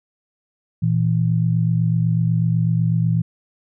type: tone pair together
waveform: sine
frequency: 116.54 / 164.6 Hz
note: A#2 / E3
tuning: 0 / -2 cents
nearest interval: tritone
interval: 598 cents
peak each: -18 dBFS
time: 0.82-3.22 s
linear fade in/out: 10 ms
effects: none